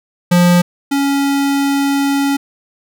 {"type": "tone pair in turn", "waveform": "square", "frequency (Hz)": [176.1, 279], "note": ["F3", "C#4"], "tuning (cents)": [15, 11], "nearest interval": "minor sixth", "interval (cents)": 796, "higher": "second", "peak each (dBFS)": [-8, -13], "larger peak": "first", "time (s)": [[0.31, 0.62], [0.91, 2.37]], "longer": "second", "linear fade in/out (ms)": 10, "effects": []}